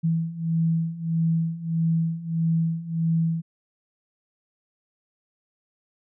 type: beating tone pair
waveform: sine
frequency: 163.2 / 164.8 Hz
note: E3 / E3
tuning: -17 / 0 cents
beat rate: 1.6 Hz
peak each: -26 / -23 dBFS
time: 0.03-3.42 s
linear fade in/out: 20 ms
effects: none